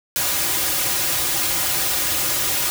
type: noise with comb filter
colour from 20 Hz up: white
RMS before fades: -21 dBFS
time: 0.16-2.7 s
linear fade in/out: 0 ms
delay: 4.5 ms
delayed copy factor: -0.85
effects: none